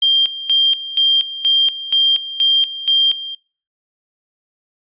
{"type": "tone with tremolo", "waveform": "sine", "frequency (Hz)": 3186, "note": "G7", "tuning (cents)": 27, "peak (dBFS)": -10, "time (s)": [0.02, 3.35], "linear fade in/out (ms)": 5, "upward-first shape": "square", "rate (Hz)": 2.1, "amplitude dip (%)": 80, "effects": ["noise-tail reverb RT60 0.4 s tail -24 dB re dry", "resampled to 8000 Hz"]}